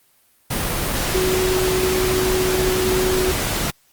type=tone in noise; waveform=sine; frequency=371.3 Hz; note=F#4; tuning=6 cents sharp; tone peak=-18 dBFS; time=1.14-3.32 s; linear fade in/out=10 ms; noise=pink; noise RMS=-22 dBFS; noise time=0.5-3.71 s; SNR=+1 dB; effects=white hiss -58 dBFS RMS until 3.92 s + Opus 32 kbps